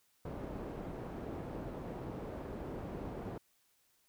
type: low-pass noise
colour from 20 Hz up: white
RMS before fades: -43 dBFS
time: 0.25-3.38 s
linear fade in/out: 5 ms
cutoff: 450 Hz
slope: 12 dB/octave
effects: white hiss -73 dBFS RMS until 4.08 s